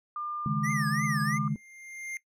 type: tone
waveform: sine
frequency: 1200 Hz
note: D6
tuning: 37 cents sharp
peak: -32 dBFS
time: 0.16-1.48 s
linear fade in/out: 2 ms
type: chord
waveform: sine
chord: C# suspended second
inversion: none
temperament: equal with one note detuned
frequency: 138.59 / 155.56 / 211 Hz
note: C#3 / D#3 / G#3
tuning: 0 / 0 / +28 cents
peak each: -31 dBFS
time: 0.46-1.56 s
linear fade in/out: 2 ms
type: tone with vibrato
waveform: square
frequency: 1864.7 Hz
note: A#6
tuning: in tune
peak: -32 dBFS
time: 0.63-1.39 s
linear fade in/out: 20 ms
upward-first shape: triangle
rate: 3 Hz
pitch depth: 230 cents each way
type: tone with exponential growth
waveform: square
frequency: 2108 Hz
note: C7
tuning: 12 cents sharp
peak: -34 dBFS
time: 1.06-2.17 s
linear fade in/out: 1 ms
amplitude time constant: 240 ms
effects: noise-tail reverb RT60 0.1 s tail -18 dB re dry + low-pass 12000 Hz 12 dB/octave